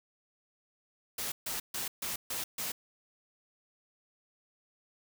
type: noise bursts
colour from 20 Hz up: white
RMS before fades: -36 dBFS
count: 6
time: 1.18-2.72 s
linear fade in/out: 5 ms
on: 140 ms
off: 140 ms
effects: none